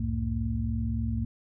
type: tone cluster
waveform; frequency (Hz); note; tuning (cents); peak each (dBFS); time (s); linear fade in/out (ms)
sine; 65.8 / 87.1 / 109 / 227.4; C2 / F2 / A2 / A#3; +10 / -4 / -16 / -43; -31 / -36 / -31 / -32; 0-1.25; 5
effects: none